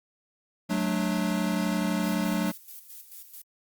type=chord; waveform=square; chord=D major; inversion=first; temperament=equal with one note detuned; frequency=185 / 216.8 / 293.7 Hz; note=F#3 / A3 / D4; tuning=0 / -25 / 0 cents; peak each=-29 / -30 / -32 dBFS; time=0.69-2.52 s; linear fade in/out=20 ms
type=noise with tremolo; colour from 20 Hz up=violet; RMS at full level=-43 dBFS; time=2.03-3.42 s; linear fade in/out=5 ms; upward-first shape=square; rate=4.6 Hz; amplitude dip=60%
effects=Opus 48 kbps